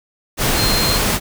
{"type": "tone in noise", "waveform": "sine", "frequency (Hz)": 4186, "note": "C8", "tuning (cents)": 0, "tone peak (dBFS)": -19, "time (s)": [0.55, 1], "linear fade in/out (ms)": 50, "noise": "pink", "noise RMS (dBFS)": -17, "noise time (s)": [0.37, 1.2], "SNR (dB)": -5, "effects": []}